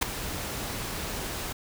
pink noise with ADSR envelope, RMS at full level -21 dBFS, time 0.01-1.53 s, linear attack 16 ms, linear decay 5 ms, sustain -13 dB, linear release 10 ms, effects none

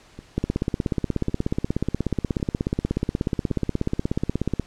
two click trains, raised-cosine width 3 ms, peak -9 / -23 dBFS, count 71 / 4, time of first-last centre 0.38-4.597 / 0.19-3.505 s, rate 16.6 / 0.905 Hz, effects pink hiss -52 dBFS RMS until 4.66 s + low-pass 7000 Hz 12 dB/octave

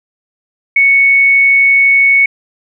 sine tone, 2217 Hz, C#7, in tune, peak -5 dBFS, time 0.76-2.26 s, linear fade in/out 5 ms, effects none

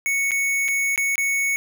square tone with dropouts, 2217 Hz, C#7, in tune, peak -20 dBFS, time 0.06-1.56 s, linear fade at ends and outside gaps 0 ms, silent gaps 0.309-0.317 / 0.681-0.685 / 0.96-0.977 / 1.156-1.18 s, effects none

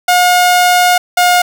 sawtooth tone pair in turn, 718 / 715 Hz, F5 / F5, +48 / +41 cents, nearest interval unison, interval 7 cents, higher first, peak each -3 dBFS, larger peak neither, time 0.08-0.98 / 1.17-1.42 s, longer first, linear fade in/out 5 ms, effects none

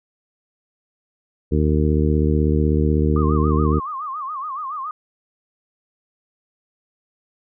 harmonic tone, 76.1 Hz, D#2, 38 cents flat, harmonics 1 / 2 / 3 / 4 / 5 / 6, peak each -18 / -21 / -23 / -24 / -25 / -26 dBFS, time 1.51-3.8 s, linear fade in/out 20 ms
sine tone with vibrato, 1146 Hz, D6, 43 cents flat, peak -25 dBFS, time 3.16-4.91 s, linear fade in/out 2 ms, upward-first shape sine, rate 7.1 Hz, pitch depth 160 cents each way
effects none

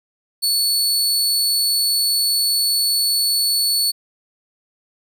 sawtooth tone, 4435 Hz, C#8, in tune, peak -13 dBFS, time 0.42-3.92 s, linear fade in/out 20 ms, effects none

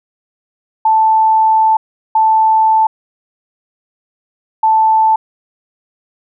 sine tone bursts at uneven times, 880 Hz, A5, in tune, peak -7 dBFS, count 3, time 0.85-1.77 / 2.15-2.87 / 4.63-5.16 s, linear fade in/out 5 ms, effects none

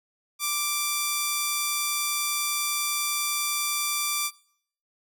5% pulse tone, 1175 Hz, D6, 1 cent sharp, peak -13 dBFS, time 0.39-4.31 s, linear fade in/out 50 ms, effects noise-tail reverb RT60 0.6 s tail -20 dB re dry

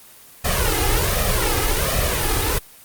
pink noise with flanger, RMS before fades -19 dBFS, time 0.44-2.59 s, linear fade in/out 10 ms, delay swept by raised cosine 1.6 to 2.45 ms, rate 1.3 Hz, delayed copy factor +1, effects white hiss -45 dBFS RMS until 2.84 s + Opus 24 kbps

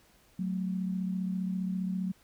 sine tone pair together, 185 / 220 Hz, F#3 / A3, 0 / 0 cents, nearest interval minor third, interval 300 cents, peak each -30 / -38 dBFS, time 0.39-2.12 s, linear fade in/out 5 ms, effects pink hiss -63 dBFS RMS until 2.23 s

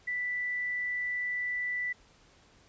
sine tone, 1975.5 Hz, B6, in tune, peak -30 dBFS, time 0.07-1.93 s, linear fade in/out 10 ms, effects pink hiss -61 dBFS RMS until 2.68 s + resampled to 16000 Hz

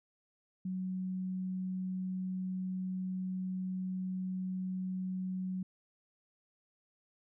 sine tone, 185.8 Hz, F#3, 7 cents sharp, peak -34 dBFS, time 0.65-5.63 s, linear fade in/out 5 ms, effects none

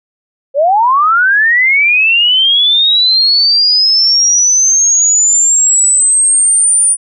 sine linear sweep, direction up, 528 to 9430 Hz, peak -6 dBFS, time 0.54-6.97 s, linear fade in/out 50 ms, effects none

